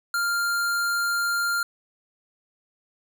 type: tone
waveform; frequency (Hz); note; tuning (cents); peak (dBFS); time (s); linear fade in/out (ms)
square; 1396.9; F6; 0; -23; 0.14-1.63; 2
effects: none